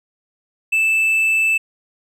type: tone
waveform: triangle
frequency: 2637 Hz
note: E7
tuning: in tune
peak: -12 dBFS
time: 0.72-1.58 s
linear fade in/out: 10 ms
effects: none